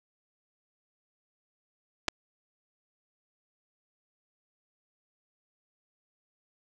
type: clicks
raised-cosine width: 0.2 ms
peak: -10 dBFS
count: 2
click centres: 2.082 / 2.085 s
effects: none